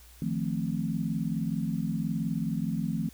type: chord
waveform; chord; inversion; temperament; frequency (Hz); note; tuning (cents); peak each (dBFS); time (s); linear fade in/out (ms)
sine; F dominant seventh; third; equal; 155.56 / 174.61 / 220 / 261.6; Eb3 / F3 / A3 / C4; 0 / 0 / 0 / 0; -33 / -32 / -32 / -36; 0.22-3.09; 2
effects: added 60 Hz sine -52 dBFS peak until 3.13 s + white hiss -56 dBFS RMS until 3.13 s